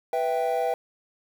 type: chord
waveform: triangle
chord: E minor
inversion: second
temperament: equal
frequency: 493.9 / 659.3 / 784 Hz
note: B4 / E5 / G5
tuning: 0 / 0 / 0 cents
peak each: -25 dBFS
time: 0.13-0.74 s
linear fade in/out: 2 ms
effects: tanh soft clip ceiling -12 dBFS + 8-bit